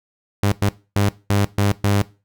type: tone bursts at uneven times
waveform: sawtooth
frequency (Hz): 101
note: G#2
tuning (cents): -48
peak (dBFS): -11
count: 6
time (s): 0.43-0.52 / 0.62-0.69 / 0.96-1.09 / 1.3-1.45 / 1.58-1.72 / 1.84-2.02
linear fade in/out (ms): 0
effects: noise-tail reverb RT60 0.3 s tail -19 dB re dry